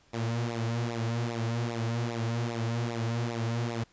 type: tone with flanger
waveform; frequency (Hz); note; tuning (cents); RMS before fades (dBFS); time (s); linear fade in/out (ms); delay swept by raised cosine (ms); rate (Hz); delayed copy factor
sawtooth; 116.54; A#2; 0; -31; 0.13-3.84; 10; 0.63 to 6.13; 2.5; -0.8
effects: pink hiss -63 dBFS RMS until 3.92 s + resampled to 16000 Hz